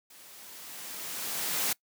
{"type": "noise with level ramp", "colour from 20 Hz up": "white", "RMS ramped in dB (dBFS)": [-53, -28], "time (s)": [0.1, 1.73], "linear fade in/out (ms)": 5, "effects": ["noise-tail reverb RT60 0.1 s tail -23 dB re dry", "high-pass 150 Hz 12 dB/octave"]}